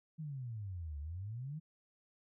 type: exponential two-way sweep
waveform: sine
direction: down then up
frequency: 162.7 to 70.6 to 162.7 Hz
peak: -40 dBFS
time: 0.18-1.6 s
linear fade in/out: 20 ms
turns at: 0.99 s
effects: none